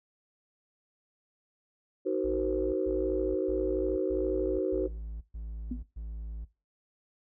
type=chord; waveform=sine; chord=C half-diminished seventh; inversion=first; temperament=just; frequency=314 / 376.7 / 470.9 / 523.3 Hz; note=Eb4 / Gb4 / Bb4 / C5; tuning=+16 / +31 / +18 / 0 cents; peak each=-33 / -29 / -35 / -34 dBFS; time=2.05-4.88 s; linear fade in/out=20 ms
type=tone bursts; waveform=triangle; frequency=55 Hz; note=A1; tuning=in tune; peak=-34 dBFS; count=7; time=2.24-6.45 s; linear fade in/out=10 ms; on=490 ms; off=130 ms
type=tone with exponential decay; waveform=sine; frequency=246.9 Hz; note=B3; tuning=in tune; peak=-28 dBFS; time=5.71-5.83 s; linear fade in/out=5 ms; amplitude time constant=25 ms
effects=noise-tail reverb RT60 0.3 s tail -19 dB re dry + tanh soft clip ceiling -16 dBFS